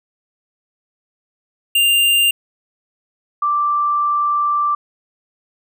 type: tone pair in turn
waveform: square / sine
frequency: 2794 / 1174.7 Hz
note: F7 / D6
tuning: 0 / 0 cents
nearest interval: octave + minor third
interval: 1500 cents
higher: first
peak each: -12 / -14 dBFS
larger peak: first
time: 1.75-2.31 / 3.42-4.75 s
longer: second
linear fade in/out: 5 ms
effects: none